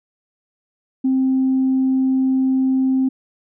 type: tone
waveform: sine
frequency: 262.7 Hz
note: C4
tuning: 7 cents sharp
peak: -13 dBFS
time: 1.04-3.09 s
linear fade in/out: 10 ms
effects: tanh soft clip ceiling -10 dBFS